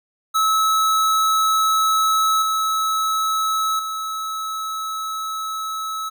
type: tone with level steps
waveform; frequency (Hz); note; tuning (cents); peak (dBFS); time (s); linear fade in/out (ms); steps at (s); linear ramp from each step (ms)
square; 1297; E6; -28; -16 / -19 / -25; 0.34-6.1; 20; 2.42 / 3.79; 2
effects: none